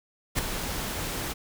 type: noise with ADSR envelope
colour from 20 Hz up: pink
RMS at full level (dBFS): -23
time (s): 0.35-1.34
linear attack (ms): 37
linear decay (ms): 5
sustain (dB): -9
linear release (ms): 22
effects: none